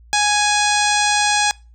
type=harmonic tone with a mistuned harmonic; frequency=830.6 Hz; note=G#5; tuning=in tune; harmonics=1 / 2 / 3 / 4 / 5 / 6 / 7 / 8 / 9 / 10; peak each=-18 / -21 / -23 / -24 / -25 / -26 / -26 / -27 / -28 / -28 dBFS; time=0.13-1.51 s; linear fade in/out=0 ms; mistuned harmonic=4; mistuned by=+25 cents; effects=noise-tail reverb RT60 0.3 s tail -24 dB re dry + added 58 Hz sine -43 dBFS peak until 1.74 s